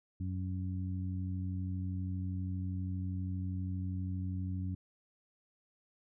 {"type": "harmonic tone", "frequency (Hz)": 92.5, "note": "F#2", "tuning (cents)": 0, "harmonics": [1, 2, 3], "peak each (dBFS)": [-35, -41, -45], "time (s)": [0.2, 4.75], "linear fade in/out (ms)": 5, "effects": []}